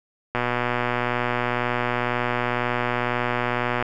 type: click train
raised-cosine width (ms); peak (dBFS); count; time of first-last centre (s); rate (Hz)
0.5; -8; 425; 0.35-3.825; 122
effects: none